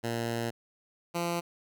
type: tone pair in turn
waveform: 10% pulse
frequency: 116.54 / 171.62 Hz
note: A#2 / F3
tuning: 0 / -30 cents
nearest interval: perfect fifth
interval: 670 cents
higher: second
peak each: -22 / -21 dBFS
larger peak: second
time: 0.03-0.51 / 1.14-1.41 s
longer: first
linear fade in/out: 20 ms
effects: none